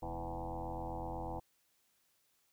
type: tone with frequency modulation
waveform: sine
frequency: 415.3 Hz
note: G#4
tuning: in tune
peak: -38 dBFS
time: 0.02-1.4 s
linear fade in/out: 10 ms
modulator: 88 Hz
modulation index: 5.6
effects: white hiss -75 dBFS RMS until 2.52 s